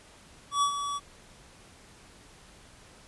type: tone with ADSR envelope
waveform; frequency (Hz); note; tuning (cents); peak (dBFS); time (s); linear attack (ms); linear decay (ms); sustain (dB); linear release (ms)
square; 1141; C#6; +50; -22; 0.51-1; 110; 90; -9; 34
effects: pink hiss -54 dBFS RMS until 3.07 s + resampled to 24000 Hz